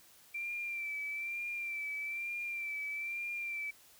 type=tone with vibrato; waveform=sine; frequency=2349 Hz; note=D7; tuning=in tune; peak=-36 dBFS; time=0.34-3.71 s; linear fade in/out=10 ms; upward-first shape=sine; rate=1.1 Hz; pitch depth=39 cents each way; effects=white hiss -61 dBFS RMS until 3.99 s